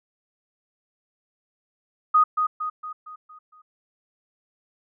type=tone with echo; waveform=sine; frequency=1244.5 Hz; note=D#6; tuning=in tune; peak=-13 dBFS; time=2.14-2.24 s; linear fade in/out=10 ms; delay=230 ms; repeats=6; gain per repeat=-6 dB; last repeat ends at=3.62 s; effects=none